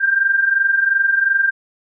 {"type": "tone pair together", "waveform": "sine", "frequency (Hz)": [1568, 1590.8], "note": ["G6", "G6"], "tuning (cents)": [0, 25], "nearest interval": "unison", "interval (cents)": 25, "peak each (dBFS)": [-19, -14], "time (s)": [0, 1.51], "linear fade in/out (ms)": 20, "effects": []}